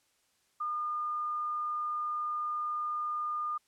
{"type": "tone", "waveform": "sine", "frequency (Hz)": 1214, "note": "D#6", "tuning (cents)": -43, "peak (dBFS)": -31, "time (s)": [0.6, 3.58], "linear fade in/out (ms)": 10, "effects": ["white hiss -72 dBFS RMS until 3.67 s", "low-pass 10000 Hz 12 dB/octave"]}